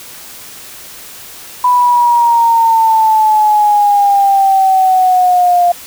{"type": "exponential sweep", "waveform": "sine", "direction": "down", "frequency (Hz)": [994, 699], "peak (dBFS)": -6, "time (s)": [1.64, 5.72], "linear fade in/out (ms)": 5, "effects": ["white hiss -32 dBFS RMS until 5.86 s"]}